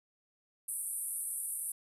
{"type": "band-pass noise", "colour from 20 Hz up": "pink", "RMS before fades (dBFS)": -38, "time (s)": [0.68, 1.72], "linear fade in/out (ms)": 5, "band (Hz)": [8700, 12000], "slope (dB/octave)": 96, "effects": []}